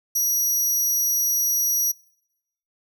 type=tone; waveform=25% pulse; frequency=5790 Hz; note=F#8; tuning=38 cents flat; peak=-14 dBFS; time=0.15-1.92 s; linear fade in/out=10 ms; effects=noise-tail reverb RT60 0.8 s tail -23 dB re dry